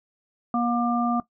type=harmonic tone; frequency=238.3 Hz; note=A#3; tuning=38 cents sharp; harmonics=1 / 3 / 5; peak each=-23 / -27 / -27 dBFS; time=0.54-1.2 s; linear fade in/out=2 ms; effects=noise-tail reverb RT60 0.1 s tail -17 dB re dry